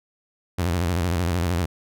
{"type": "tone with vibrato", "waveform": "sawtooth", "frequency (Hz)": 86.9, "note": "F2", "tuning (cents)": -8, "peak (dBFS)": -17, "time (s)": [0.58, 1.66], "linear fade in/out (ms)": 10, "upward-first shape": "square", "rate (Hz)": 13, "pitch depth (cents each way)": 110, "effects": []}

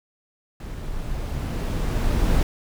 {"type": "noise with level ramp", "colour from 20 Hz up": "brown", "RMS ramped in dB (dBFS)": [-33, -18], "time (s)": [0.6, 2.43], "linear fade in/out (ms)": 2, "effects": []}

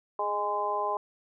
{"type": "harmonic tone with a mistuned harmonic", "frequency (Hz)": 205.8, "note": "G#3", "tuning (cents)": -16, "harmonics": [2, 3, 4, 5], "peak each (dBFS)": [-35, -34, -32, -30], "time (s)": [0.19, 0.97], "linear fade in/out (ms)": 2, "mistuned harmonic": 2, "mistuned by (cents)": 18, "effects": []}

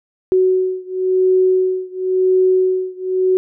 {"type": "beating tone pair", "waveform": "sine", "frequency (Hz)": [371.9, 372.85], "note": ["F#4", "F#4"], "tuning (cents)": [9, 13], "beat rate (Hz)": 0.95, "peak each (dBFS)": [-15, -16], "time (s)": [0.32, 3.37], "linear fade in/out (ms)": 0, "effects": []}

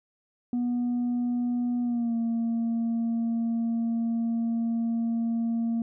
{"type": "tone with pitch glide", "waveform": "sine", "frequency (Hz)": [243, 230.4], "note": ["B3", "A#3"], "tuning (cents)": [-28, -20], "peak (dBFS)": -22, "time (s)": [0.53, 5.82], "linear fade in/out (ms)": 2, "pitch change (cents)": -92, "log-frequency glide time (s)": [1.82, 2.15], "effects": ["tanh soft clip ceiling -23 dBFS"]}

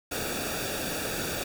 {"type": "noise with comb filter", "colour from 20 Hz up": "pink", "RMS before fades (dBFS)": -32, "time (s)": [0.11, 1.44], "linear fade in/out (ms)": 10, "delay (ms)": 0.97, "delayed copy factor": -0.7, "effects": []}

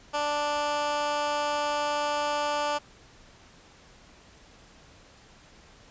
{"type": "tone with high-pass filter", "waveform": "15% pulse", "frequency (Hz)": 293.7, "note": "D4", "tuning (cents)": 0, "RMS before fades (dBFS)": -28, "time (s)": [0.13, 2.79], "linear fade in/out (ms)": 20, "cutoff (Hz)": 690, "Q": 1.2, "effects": ["pink hiss -54 dBFS RMS until 5.9 s", "resampled to 16000 Hz"]}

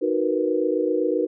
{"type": "chord", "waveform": "sine", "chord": "B major seventh", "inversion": "first", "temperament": "equal with one note detuned", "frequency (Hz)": [311.1, 368.7, 466.2, 493.9], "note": ["D#4", "F#4", "A#4", "B4"], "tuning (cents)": [0, -6, 0, 0], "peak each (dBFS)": -25, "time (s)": [0.01, 1.27], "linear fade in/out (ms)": 20, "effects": []}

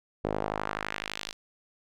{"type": "tone with band-pass filter sweep", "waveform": "sawtooth", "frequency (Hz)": 51.91, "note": "G#1", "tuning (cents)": 0, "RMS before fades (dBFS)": -34, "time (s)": [0.24, 1.33], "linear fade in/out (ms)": 5, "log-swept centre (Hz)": [470, 4600], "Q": 1.3, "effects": []}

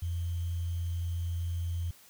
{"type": "tone with sample-and-hold", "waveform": "sine", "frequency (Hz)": 85.6, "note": "F2", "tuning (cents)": -34, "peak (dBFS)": -30, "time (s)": [0.02, 1.91], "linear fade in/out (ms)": 5, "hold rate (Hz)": 3150, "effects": ["white hiss -57 dBFS RMS until 2.09 s"]}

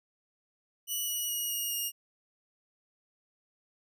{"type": "tone with pitch steps", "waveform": "5% pulse", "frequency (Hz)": [2950, 2923, 2896, 2869, 2843], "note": ["F#7", "F#7", "F#7", "F7", "F7"], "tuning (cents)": [-6, -22, -38, 46, 30], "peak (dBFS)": -23, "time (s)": [0.87, 1.92], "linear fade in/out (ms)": 50, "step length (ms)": 210, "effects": []}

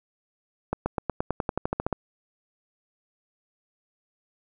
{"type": "accelerating click train", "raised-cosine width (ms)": 1, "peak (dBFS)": -11, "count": 14, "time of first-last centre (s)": [0.73, 1.927], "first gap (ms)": 130, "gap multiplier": 0.94, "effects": []}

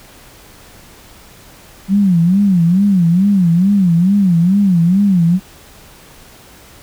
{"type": "tone with vibrato", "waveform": "sine", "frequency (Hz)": 184.3, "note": "F#3", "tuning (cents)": -7, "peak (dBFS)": -8, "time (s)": [1.88, 5.4], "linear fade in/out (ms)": 50, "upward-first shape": "sine", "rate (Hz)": 2.3, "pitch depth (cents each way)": 180, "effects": ["pink hiss -41 dBFS RMS until 6.82 s"]}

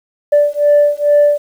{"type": "beating tone pair", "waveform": "sine", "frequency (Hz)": [584, 586.3], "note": ["D5", "D5"], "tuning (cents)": [-10, -3], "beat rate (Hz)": 2.3, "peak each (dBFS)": -10, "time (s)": [0.32, 1.38], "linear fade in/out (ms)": 10, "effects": ["tanh soft clip ceiling -3 dBFS", "7-bit"]}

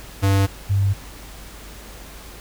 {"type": "tone pair in turn", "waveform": ["square", "sine"], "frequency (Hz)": [98, 98.8], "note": ["G2", "G2"], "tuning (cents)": [0, 14], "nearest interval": "unison", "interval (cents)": 14, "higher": "second", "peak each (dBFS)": -15, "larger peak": "neither", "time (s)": [[0.22, 0.47], [0.69, 0.94]], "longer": "neither", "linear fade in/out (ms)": 20, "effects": ["added 50 Hz sine -39 dBFS peak until 2.4 s", "pink hiss -41 dBFS RMS until 2.4 s"]}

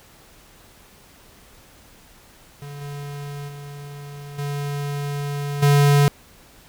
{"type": "tone with level steps", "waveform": "square", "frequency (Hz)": 143.4, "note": "D3", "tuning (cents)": -41, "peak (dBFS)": [-34, -31, -35, -25, -13], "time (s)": [2.62, 6.08], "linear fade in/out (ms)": 0, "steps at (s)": [2.81, 3.48, 4.38, 5.62], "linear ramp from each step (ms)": 10, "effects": ["pink hiss -50 dBFS RMS until 6.68 s"]}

